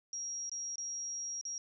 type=tone with dropouts; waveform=sine; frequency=5650 Hz; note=F8; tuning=19 cents sharp; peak=-37 dBFS; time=0.13-1.58 s; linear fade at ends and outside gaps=1 ms; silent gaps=0.495-0.516 / 0.757-0.781 / 1.412-1.452 s; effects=none